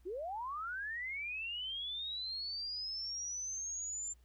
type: linear sweep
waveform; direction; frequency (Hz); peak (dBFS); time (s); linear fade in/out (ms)
sine; up; 328.4 to 7280; -38; 0.05-4.14; 20
effects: added 60 Hz sine -61 dBFS peak until 4.24 s + pink hiss -75 dBFS RMS until 4.24 s